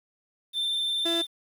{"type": "tone with vibrato", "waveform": "triangle", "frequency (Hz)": 3568, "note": "A7", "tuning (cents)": 23, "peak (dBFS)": -24, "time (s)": [0.53, 1.27], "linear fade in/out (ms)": 50, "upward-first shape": "sine", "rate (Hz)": 20, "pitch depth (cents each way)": 19}
{"type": "tone", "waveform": "30% pulse", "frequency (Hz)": 335.8, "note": "E4", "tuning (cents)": 32, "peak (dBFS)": -25, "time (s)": [1.05, 1.22], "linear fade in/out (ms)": 10}
{"effects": ["9-bit"]}